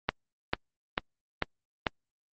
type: click train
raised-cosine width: 0.3 ms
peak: -8 dBFS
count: 5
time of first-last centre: 0.09-1.868 s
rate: 2.25 Hz
effects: low-pass 4000 Hz 12 dB/octave + Opus 24 kbps